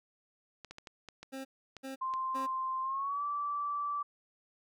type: clicks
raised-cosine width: 0.2 ms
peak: -29 dBFS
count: 8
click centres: 0.647 / 0.71 / 0.784 / 0.872 / 1.087 / 1.23 / 1.767 / 2.138 s
type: tone bursts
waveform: 25% pulse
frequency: 267 Hz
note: C4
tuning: 35 cents sharp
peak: -36 dBFS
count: 3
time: 1.32-2.47 s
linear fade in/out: 20 ms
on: 130 ms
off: 380 ms
type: tone with pitch glide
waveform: sine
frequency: 1046.5 to 1161.2 Hz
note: C6 to D6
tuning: 0 to -20 cents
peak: -32 dBFS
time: 2.01-4.03 s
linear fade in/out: 10 ms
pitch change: +180 cents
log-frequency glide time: 2.82-3.23 s
effects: none